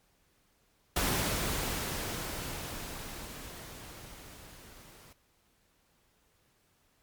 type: noise with level ramp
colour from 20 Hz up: pink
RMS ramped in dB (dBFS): -29 to -55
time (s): 0.96-5.13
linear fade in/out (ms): 5
effects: pink hiss -70 dBFS RMS until 7.02 s + MP3 96 kbps